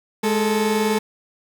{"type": "tone pair together", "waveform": "30% pulse", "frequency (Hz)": [210, 440.2], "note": ["G#3", "A4"], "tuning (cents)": [19, 1], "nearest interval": "octave + minor second", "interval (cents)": 1282, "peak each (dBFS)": -18, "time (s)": [0.23, 0.99], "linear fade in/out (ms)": 10, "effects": ["8-bit"]}